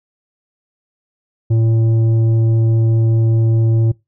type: tone with tanh clipping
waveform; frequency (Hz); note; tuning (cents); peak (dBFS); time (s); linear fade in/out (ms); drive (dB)
sine; 113.1; A2; +48; -12; 1.5-3.92; 10; 8
effects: noise-tail reverb RT60 0.2 s tail -22 dB re dry